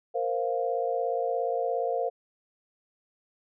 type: chord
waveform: sine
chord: Bb suspended second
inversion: none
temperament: equal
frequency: 466.2 / 523.3 / 698.5 Hz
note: Bb4 / C5 / F5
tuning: 0 / 0 / 0 cents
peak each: -30 dBFS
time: 0.14-2.1 s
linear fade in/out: 20 ms
effects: none